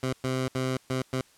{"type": "tone bursts at uneven times", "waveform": "15% pulse", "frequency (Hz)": 129.9, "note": "C3", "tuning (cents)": -12, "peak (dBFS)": -20, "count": 5, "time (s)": [[0.03, 0.13], [0.24, 0.48], [0.55, 0.77], [0.9, 1.02], [1.13, 1.21]], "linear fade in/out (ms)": 2, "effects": ["white hiss -59 dBFS RMS until 1.37 s", "low-pass 10000 Hz 12 dB/octave"]}